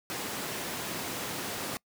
pink high-pass noise, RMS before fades -36 dBFS, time 0.1-1.77 s, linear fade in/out 0 ms, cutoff 170 Hz, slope 12 dB/octave, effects noise-tail reverb RT60 0.1 s tail -25 dB re dry

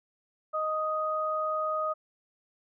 sine tone pair together, 622.3 / 1247.6 Hz, D#5 / D#6, 0 / +4 cents, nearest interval octave, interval 1204 cents, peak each -31 / -29 dBFS, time 0.53-1.94 s, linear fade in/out 20 ms, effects none

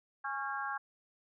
harmonic tone with a mistuned harmonic, 275.8 Hz, C#4, 9 cents flat, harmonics 3 / 4 / 5 / 6, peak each -40 / -40 / -41 / -40 dBFS, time 0.24-0.78 s, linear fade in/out 10 ms, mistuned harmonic 6, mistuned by -34 cents, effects none

